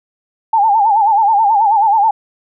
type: tone with vibrato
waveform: sine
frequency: 850 Hz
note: G#5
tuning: 40 cents sharp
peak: -8 dBFS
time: 0.53-2.11 s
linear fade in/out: 5 ms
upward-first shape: sine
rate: 9.3 Hz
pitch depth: 120 cents each way
effects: none